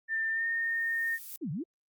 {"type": "tone with pitch glide", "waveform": "sine", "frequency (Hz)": [1792, 1832.8], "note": ["A6", "A#6"], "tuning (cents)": [31, -30], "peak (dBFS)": -28, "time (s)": [0.08, 1.19], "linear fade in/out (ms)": 50, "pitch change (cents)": 39, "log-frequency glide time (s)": [0.31, 0.46]}
{"type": "noise with exponential growth", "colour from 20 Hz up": "violet", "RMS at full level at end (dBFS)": -40, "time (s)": [0.25, 1.36], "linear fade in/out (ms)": 0, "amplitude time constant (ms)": 240}
{"type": "exponential two-way sweep", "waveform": "sine", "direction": "down then up", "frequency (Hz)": [390.3, 132.1, 390.3], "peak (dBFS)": -32, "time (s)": [1.41, 1.64], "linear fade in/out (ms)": 20, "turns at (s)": 1.51}
{"effects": ["Opus 48 kbps"]}